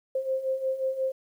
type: beating tone pair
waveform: sine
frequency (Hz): 523.3 / 528.9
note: C5 / C5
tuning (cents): 0 / +19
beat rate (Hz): 5.6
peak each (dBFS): -32 / -27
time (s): 0.15-1.12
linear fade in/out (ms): 5
effects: 10-bit